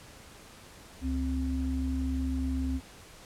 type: tone pair together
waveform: sine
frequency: 69.3 / 261.6 Hz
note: C#2 / C4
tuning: 0 / 0 cents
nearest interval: octave + major seventh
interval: 2300 cents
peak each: -30 / -31 dBFS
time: 1.01-2.81 s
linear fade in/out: 50 ms
effects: pink hiss -51 dBFS RMS until 3.25 s + low-pass 11000 Hz 12 dB/octave